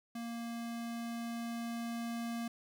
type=tone with level ramp; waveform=square; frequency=233.1 Hz; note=A#3; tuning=in tune; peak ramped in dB=-40 to -37 dBFS; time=0.15-2.48 s; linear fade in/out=5 ms; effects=none